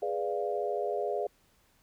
sine chord, G# diminished seventh, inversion none, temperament equal, 415.3 / 493.9 / 587.3 / 698.5 Hz, G#4 / B4 / D5 / F5, 0 / 0 / 0 / 0 cents, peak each -33 / -36 / -35 / -35 dBFS, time 0.02-1.27 s, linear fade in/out 5 ms, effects pink hiss -67 dBFS RMS until 1.82 s

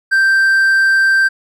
triangle tone, 1568 Hz, G6, in tune, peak -7 dBFS, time 0.11-1.29 s, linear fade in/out 20 ms, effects none

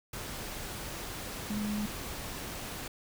sine tone in noise, 209.2 Hz, G#3, 13 cents sharp, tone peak -31 dBFS, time 1.5-1.86 s, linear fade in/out 5 ms, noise pink, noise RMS -40 dBFS, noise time 0.13-2.88 s, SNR +6 dB, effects none

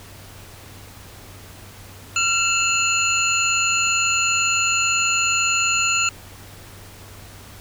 sine tone cluster, 1364 / 2661 / 2843 / 4203 / 6960 Hz, F6 / E7 / F7 / C8 / A8, -41 / +16 / +30 / +7 / -20 cents, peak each -24 / -21 / -27 / -28 / -22 dBFS, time 2.16-6.09 s, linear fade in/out 2 ms, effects added 97 Hz sine -43 dBFS peak until 7.6 s + pink hiss -43 dBFS RMS until 7.6 s

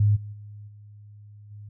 sine tone with level steps, 103.83 Hz, G#2, in tune, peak -16 / -34 / -39 / -44 / -39 dBFS, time 0-1.69 s, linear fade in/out 5 ms, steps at 0.15 / 0.32 / 0.67 / 1.5 s, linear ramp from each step 20 ms, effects none

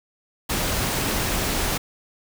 pink noise, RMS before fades -24 dBFS, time 0.49-1.78 s, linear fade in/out 10 ms, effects none

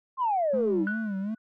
sine exponential sweep, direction down, 1087 to 291.6 Hz, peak -22 dBFS, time 0.17-0.87 s, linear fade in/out 50 ms
triangle tone with vibrato, 207.7 Hz, G#3, in tune, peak -26 dBFS, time 0.53-1.35 s, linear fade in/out 10 ms, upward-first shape sine, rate 2.7 Hz, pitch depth 140 cents each way
sine tone with exponential decay, 1480 Hz, F#6, in tune, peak -26 dBFS, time 0.87-1.38 s, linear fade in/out 1 ms, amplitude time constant 110 ms
effects tanh soft clip ceiling -17 dBFS

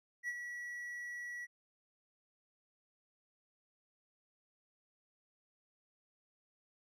triangle tone with ADSR envelope, 1936 Hz, B6, 35 cents flat, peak -33 dBFS, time 0.23-1.47 s, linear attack 52 ms, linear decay 45 ms, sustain -7 dB, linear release 33 ms, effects none

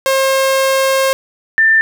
sawtooth / sine tone pair in turn, 535 / 1785 Hz, C5 / A6, +38 / +24 cents, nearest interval octave + major sixth, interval 2086 cents, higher second, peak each -7 dBFS, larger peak neither, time 0.06-1.13 / 1.58-1.81 s, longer first, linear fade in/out 0 ms, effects none

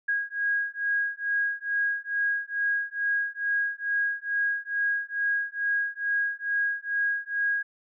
sine beating tone pair, 1640 / 1642.3 Hz, G#6 / G#6, -22 / -20 cents, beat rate 2.3 Hz, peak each -28 dBFS, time 0.08-7.63 s, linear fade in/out 10 ms, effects none

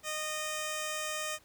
5% pulse tone with notch filter, 616 Hz, D#5, 17 cents flat, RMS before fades -36 dBFS, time 0.03-1.39 s, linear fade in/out 50 ms, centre 4300 Hz, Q 1.4, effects pink hiss -63 dBFS RMS until 1.44 s

